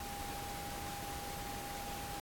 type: tone in noise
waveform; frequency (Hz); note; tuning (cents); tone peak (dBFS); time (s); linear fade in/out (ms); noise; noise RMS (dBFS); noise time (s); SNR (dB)
sine; 808; G#5; -48; -45; 0-2.2; 2; pink; -45; 0-2.2; -3
effects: AAC 64 kbps